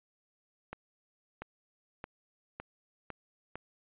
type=accelerating click train; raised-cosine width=0.5 ms; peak=-25 dBFS; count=6; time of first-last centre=0.73-3.556 s; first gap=690 ms; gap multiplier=0.9; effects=resampled to 8000 Hz